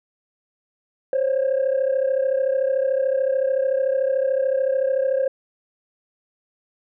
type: tone pair together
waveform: sine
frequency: 525 / 558.6 Hz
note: C5 / C#5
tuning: +6 / +13 cents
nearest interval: minor second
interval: 107 cents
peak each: -18 / -21 dBFS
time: 1.13-5.28 s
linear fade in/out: 2 ms
effects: tanh soft clip ceiling -14 dBFS